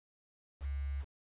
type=tone with quantisation; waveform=sine; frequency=69.6 Hz; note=C#2; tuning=8 cents sharp; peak=-34 dBFS; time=0.6-1.05 s; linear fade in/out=50 ms; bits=9; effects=resampled to 8000 Hz